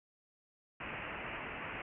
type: low-pass noise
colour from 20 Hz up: white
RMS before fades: -43 dBFS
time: 0.8-1.82 s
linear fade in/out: 5 ms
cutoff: 2800 Hz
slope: 96 dB/octave
effects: none